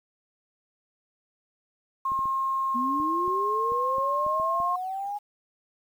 sine tone, 1070 Hz, C6, 38 cents sharp, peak -24 dBFS, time 2.05-4.76 s, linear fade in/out 5 ms
clicks, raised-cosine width 3 ms, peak -31 dBFS, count 10, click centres 2.119 / 2.191 / 2.256 / 3.001 / 3.279 / 3.72 / 3.983 / 4.265 / 4.399 / 4.602 s
sine linear sweep, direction up, 234.5 to 830.6 Hz, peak -29 dBFS, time 2.74-5.19 s, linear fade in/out 20 ms
effects 9-bit

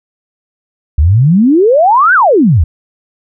sine exponential two-way sweep, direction up then down, 68 to 1600 to 68 Hz, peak -4 dBFS, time 0.98-2.64 s, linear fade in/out 5 ms, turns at 2.14 s, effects none

